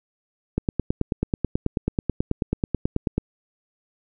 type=click train; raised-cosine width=3 ms; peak=-8 dBFS; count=25; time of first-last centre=0.58-3.18 s; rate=9.23 Hz; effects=none